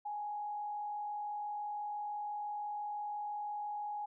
sine tone with frequency modulation, 832 Hz, G#5, 3 cents sharp, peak -37 dBFS, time 0.05-4.06 s, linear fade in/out 10 ms, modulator 45.9 Hz, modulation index 0.32, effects none

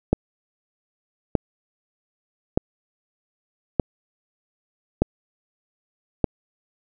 click train, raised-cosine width 2 ms, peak -3 dBFS, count 6, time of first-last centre 0.13-6.242 s, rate 0.818 Hz, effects none

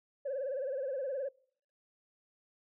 sine tone with vibrato, 539 Hz, C#5, 49 cents flat, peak -32 dBFS, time 0.25-1.29 s, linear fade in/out 10 ms, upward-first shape sine, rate 19 Hz, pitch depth 110 cents each way, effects noise-tail reverb RT60 0.6 s tail -26 dB re dry + tanh soft clip ceiling -30 dBFS

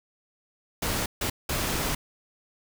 pink noise bursts at uneven times, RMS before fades -28 dBFS, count 3, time 0.82-1.06 / 1.21-1.3 / 1.49-1.95 s, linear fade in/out 5 ms, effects none

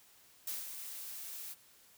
blue noise with ADSR envelope, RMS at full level -38 dBFS, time 0.47-1.55 s, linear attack 5 ms, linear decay 170 ms, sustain -7 dB, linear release 32 ms, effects white hiss -63 dBFS RMS until 1.97 s

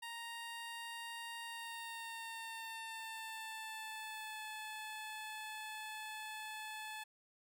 15% pulse tone with pitch glide, 932 to 864.6 Hz, A#5 to A5, -1 to -31 cents, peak -38 dBFS, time 0.02-7.04 s, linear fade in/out 10 ms, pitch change -130 cents, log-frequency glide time 1.44-4.42 s, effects none

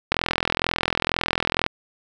click train, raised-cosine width 0.3 ms, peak -3 dBFS, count 66, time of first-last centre 0.12-1.664 s, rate 42.1 Hz, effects none

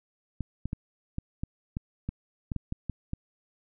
clicks, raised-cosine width 5 ms, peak -19 dBFS, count 12, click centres 0.407 / 0.656 / 0.731 / 1.184 / 1.435 / 1.769 / 2.09 / 2.518 / 2.563 / 2.724 / 2.897 / 3.134 s, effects none

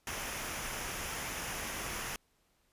pink noise with comb filter, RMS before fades -39 dBFS, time 0.07-2.16 s, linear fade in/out 2 ms, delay 0.24 ms, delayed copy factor -0.5, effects pink hiss -73 dBFS RMS until 2.72 s + resampled to 32000 Hz

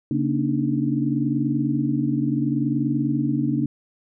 sine tone cluster, 138.9 / 233.1 / 282.4 / 303.1 Hz, C#3 / A#3 / C#4 / D#4, +4 / 0 / +32 / -45 cents, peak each -25 dBFS, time 0.11-3.66 s, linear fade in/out 2 ms, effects none

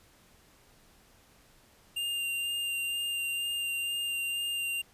square tone with vibrato, 2794 Hz, F7, in tune, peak -31 dBFS, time 1.96-4.82 s, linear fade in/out 10 ms, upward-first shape sine, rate 2.1 Hz, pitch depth 12 cents each way, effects pink hiss -61 dBFS RMS until 4.93 s + resampled to 32000 Hz

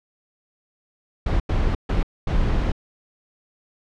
brown noise bursts at uneven times, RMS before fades -20 dBFS, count 4, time 1.26-1.4 / 1.49-1.75 / 1.89-2.03 / 2.27-2.72 s, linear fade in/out 5 ms, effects low-pass 4000 Hz 12 dB/octave

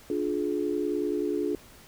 sine chord, D diminished, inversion none, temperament just, 293.7 / 352.4 / 422.9 Hz, D4 / F4 / Ab4, 0 / +16 / +31 cents, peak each -30 dBFS, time 0.1-1.55 s, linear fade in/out 2 ms, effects pink hiss -52 dBFS RMS until 1.87 s

